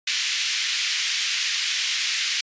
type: band-pass noise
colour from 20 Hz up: pink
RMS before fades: -25 dBFS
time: 0.07-2.41 s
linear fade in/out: 5 ms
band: 2100 to 6400 Hz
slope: 24 dB/octave
effects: resampled to 16000 Hz